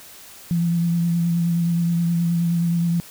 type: tone with vibrato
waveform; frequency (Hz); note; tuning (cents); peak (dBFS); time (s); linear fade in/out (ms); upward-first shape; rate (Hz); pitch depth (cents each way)
sine; 170; F3; -46; -17; 0.51-3; 0; triangle; 9.5; 28
effects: white hiss -43 dBFS RMS until 3.1 s